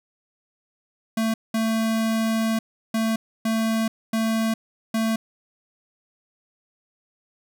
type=tone bursts at uneven times; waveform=square; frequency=223.3 Hz; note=A3; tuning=26 cents sharp; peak=-21 dBFS; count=6; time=1.17-1.34 / 1.54-2.59 / 2.94-3.16 / 3.45-3.88 / 4.13-4.54 / 4.94-5.16 s; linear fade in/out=5 ms; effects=none